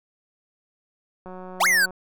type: click train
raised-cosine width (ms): 1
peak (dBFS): -26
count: 120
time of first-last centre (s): 1.26-1.907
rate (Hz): 184
type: exponential two-way sweep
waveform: square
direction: up then down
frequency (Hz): 577 to 2200 to 1470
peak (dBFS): -17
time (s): 1.6-1.86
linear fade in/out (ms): 10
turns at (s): 1.67
effects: none